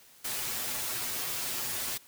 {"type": "noise with comb filter", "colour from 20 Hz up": "white", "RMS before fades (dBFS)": -34, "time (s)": [0.24, 1.98], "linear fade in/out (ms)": 10, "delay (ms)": 8.1, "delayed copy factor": 0.9, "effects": ["white hiss -57 dBFS RMS until 2.07 s"]}